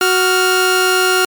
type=tone pair together; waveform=sawtooth; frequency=370.8 / 1400 Hz; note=F#4 / F6; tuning=+4 / +4 cents; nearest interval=octave + major seventh; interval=2300 cents; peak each=-10 dBFS; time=0.01-1.25 s; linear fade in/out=2 ms; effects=MP3 96 kbps